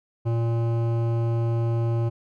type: tone with hard clipping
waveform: sine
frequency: 116 Hz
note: A#2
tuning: 8 cents flat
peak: -23 dBFS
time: 0.25-2.1 s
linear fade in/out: 20 ms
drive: 14 dB
effects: none